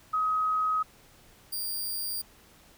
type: tone pair in turn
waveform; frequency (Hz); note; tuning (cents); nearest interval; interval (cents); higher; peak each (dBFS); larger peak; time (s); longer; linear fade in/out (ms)
sine / 5% pulse; 1265 / 4776; D#6 / D8; +28 / +28; octave + major seventh; 2300; second; -24; neither; 0.13-0.83 / 1.52-2.22; neither; 10
effects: pink hiss -57 dBFS RMS until 2.77 s